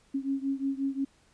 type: beating tone pair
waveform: sine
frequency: 271.1 / 276.7 Hz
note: C#4 / C#4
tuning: -38 / -3 cents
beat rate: 5.6 Hz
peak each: -30 / -32 dBFS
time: 0.14-1.05 s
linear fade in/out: 10 ms
effects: pink hiss -64 dBFS RMS until 1.33 s + resampled to 22050 Hz